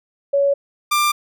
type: tone pair in turn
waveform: sine / sawtooth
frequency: 561 / 1188.7 Hz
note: C#5 / D6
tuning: +21 / +21 cents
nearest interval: octave + minor second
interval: 1300 cents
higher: second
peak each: -13 / -11 dBFS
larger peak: second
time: 0.33-0.54 / 0.91-1.12 s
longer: neither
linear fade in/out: 10 ms
effects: none